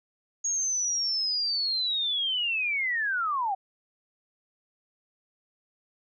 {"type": "linear sweep", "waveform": "sine", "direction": "down", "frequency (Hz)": [6645, 740], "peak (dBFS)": -25, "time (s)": [0.44, 3.55], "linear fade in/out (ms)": 10, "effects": []}